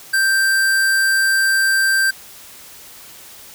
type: tone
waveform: square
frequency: 1570 Hz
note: G6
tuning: 2 cents sharp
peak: -14 dBFS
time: 0.13-2.11 s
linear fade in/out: 10 ms
effects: white hiss -40 dBFS RMS until 3.54 s